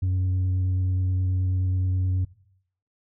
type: tone with vibrato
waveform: sine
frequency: 92.5 Hz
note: F#2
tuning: in tune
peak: -18 dBFS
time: 0.02-2.25 s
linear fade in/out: 10 ms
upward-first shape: triangle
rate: 9.4 Hz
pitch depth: 12 cents each way
effects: noise-tail reverb RT60 0.7 s tail -20 dB re dry + tanh soft clip ceiling -20 dBFS